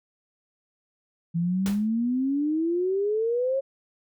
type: exponential sweep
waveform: sine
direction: up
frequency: 164.81 to 550 Hz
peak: -22 dBFS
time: 1.34-3.61 s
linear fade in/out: 20 ms
type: noise with exponential decay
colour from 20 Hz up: pink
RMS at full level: -31 dBFS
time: 1.66-1.88 s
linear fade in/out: 0 ms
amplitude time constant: 47 ms
effects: none